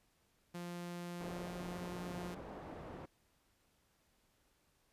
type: tone with pitch glide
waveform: sawtooth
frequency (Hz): 174.61 to 177.15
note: F3 to F3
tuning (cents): 0 to +25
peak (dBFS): -39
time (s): 0.54-2.35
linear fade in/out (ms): 10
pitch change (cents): +25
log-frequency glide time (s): 1.22-1.49
type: low-pass noise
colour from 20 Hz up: white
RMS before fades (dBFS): -49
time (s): 1.2-3.06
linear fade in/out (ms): 10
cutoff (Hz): 640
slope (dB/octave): 12
effects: pink hiss -75 dBFS RMS until 4.92 s + resampled to 32000 Hz